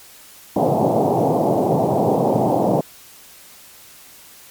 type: band-pass noise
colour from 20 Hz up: white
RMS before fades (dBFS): -17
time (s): 0.56-2.81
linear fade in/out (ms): 5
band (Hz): 110 to 820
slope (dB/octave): 48
effects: white hiss -44 dBFS RMS until 4.5 s + MP3 96 kbps